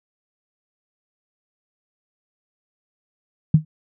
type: tone with exponential decay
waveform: sine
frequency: 155.56 Hz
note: D#3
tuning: in tune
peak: -5 dBFS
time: 3.54-3.65 s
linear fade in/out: 5 ms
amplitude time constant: 22 ms
effects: none